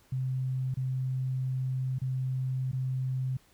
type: tone with dropouts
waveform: sine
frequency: 130 Hz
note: C3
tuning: 11 cents flat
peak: -28 dBFS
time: 0.12-3.37 s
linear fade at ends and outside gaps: 5 ms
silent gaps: 0.742-0.77 / 1.986-2.016 / 2.716-2.73 s
effects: pink hiss -63 dBFS RMS until 3.53 s